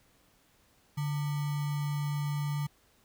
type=tone with sample-and-hold; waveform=sine; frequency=145.5 Hz; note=D3; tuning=16 cents flat; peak=-29 dBFS; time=0.97-2.67 s; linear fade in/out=10 ms; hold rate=1050 Hz; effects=pink hiss -66 dBFS RMS until 3.04 s